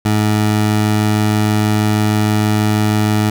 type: tone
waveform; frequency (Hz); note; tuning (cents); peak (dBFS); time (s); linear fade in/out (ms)
20% pulse; 106.3; G#2; +41; -7; 0.05-3.3; 5
effects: none